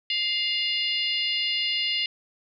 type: harmonic tone with a mistuned harmonic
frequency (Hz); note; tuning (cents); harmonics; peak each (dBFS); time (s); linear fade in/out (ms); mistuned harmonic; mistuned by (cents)
698.5; F5; 0; 3 / 4 / 5 / 6 / 7; -31 / -26 / -33 / -32 / -33; 0.1-2.06; 2; 4; +25
effects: none